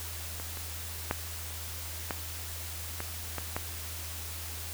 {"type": "clicks", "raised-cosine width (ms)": 0.5, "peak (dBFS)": [-26, -26, -13, -16, -20, -19, -16], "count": 7, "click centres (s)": [0.399, 0.572, 1.111, 2.108, 3.004, 3.383, 3.565], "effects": ["added 82 Hz sine -41 dBFS peak until 4.73 s", "white hiss -41 dBFS RMS until 4.73 s"]}